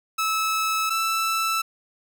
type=tone pair in turn; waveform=sawtooth; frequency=1302 / 1322.5 Hz; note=E6 / E6; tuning=-22 / +5 cents; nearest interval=unison; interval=27 cents; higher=second; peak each=-18 dBFS; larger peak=neither; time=0.18-0.9 / 0.9-1.62 s; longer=neither; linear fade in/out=10 ms; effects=none